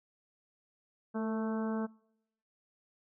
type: harmonic tone with a mistuned harmonic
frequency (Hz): 220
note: A3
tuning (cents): 0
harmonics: 1 / 2 / 3 / 4 / 5 / 6 / 7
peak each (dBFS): -33 / -39 / -43 / -45 / -47 / -49 / -50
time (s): 1.14-1.87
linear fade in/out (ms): 20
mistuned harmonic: 2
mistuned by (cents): +26
effects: noise-tail reverb RT60 0.8 s tail -26 dB re dry